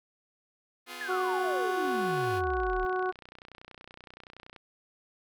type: chord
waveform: 5% pulse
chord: F diminished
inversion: second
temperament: just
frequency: 251.4 / 349.2 / 419.1 Hz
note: Cb4 / F4 / Ab4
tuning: +31 / 0 / +16 cents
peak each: -34 / -32 / -35 dBFS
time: 0.86-2.42 s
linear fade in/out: 50 ms
type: exponential sweep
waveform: sine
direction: down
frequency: 1760 to 34.3 Hz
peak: -34 dBFS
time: 1.01-2.85 s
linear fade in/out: 0 ms
type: harmonic tone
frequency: 370 Hz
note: F#4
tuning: in tune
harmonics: 1 / 2 / 3 / 4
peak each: -30 / -33 / -35 / -36 dBFS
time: 1.08-3.12 s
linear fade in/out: 20 ms
type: click train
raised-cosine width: 0.3 ms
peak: -31 dBFS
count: 84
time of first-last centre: 1.85-4.562 s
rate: 30.6 Hz
effects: none